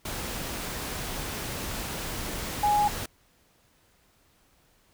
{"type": "tone in noise", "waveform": "sine", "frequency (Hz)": 830.6, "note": "G#5", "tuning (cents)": 0, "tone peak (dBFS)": -20, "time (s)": [2.63, 2.88], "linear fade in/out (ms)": 5, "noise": "pink", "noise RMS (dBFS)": -34, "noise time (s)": [0.05, 3.06], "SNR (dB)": 11, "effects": ["pink hiss -64 dBFS RMS until 4.93 s"]}